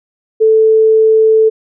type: tone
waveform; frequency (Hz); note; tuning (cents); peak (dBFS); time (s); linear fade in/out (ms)
sine; 440; A4; 0; -5; 0.4-1.5; 20
effects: none